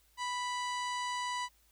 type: harmonic tone with a mistuned harmonic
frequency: 987.8 Hz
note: B5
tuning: in tune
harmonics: 1 / 2 / 3 / 4 / 5 / 6 / 7 / 8 / 9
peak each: -35 / -41 / -45 / -47 / -49 / -51 / -52 / -53 / -54 dBFS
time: 0.17-1.49 s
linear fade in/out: 50 ms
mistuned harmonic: 5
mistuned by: -60 cents
effects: added 55 Hz sine -69 dBFS peak until 1.71 s + white hiss -69 dBFS RMS until 1.71 s